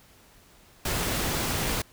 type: noise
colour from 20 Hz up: pink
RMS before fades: -28 dBFS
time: 0.85-1.82 s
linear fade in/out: 5 ms
effects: pink hiss -56 dBFS RMS until 1.92 s